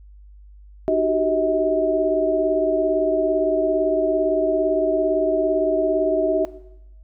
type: tone cluster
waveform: sine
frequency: 305.9 / 371.9 / 389.6 / 638 Hz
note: D#4 / F#4 / G4 / D#5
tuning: -29 / +9 / -11 / +43 cents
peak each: -25 / -21 / -27 / -19 dBFS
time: 0.88-6.45 s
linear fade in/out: 0 ms
effects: noise-tail reverb RT60 0.9 s tail -17 dB re dry + added 50 Hz sine -42 dBFS peak until 7.03 s